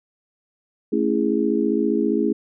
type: chord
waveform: sine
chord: A major seventh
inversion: none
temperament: just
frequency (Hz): 220 / 275 / 330 / 412.5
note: A3 / C#4 / E4 / G#4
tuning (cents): 0 / -14 / +2 / -12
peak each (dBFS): -23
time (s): 0.92-2.33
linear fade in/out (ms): 10
effects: none